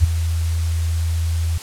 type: tone with ADSR envelope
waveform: sine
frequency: 82.41 Hz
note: E2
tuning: in tune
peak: -6 dBFS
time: 0-1.58 s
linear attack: 39 ms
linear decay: 11 ms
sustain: -11 dB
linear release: 6 ms
effects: white hiss -35 dBFS RMS until 1.62 s + low-pass 10000 Hz 12 dB/octave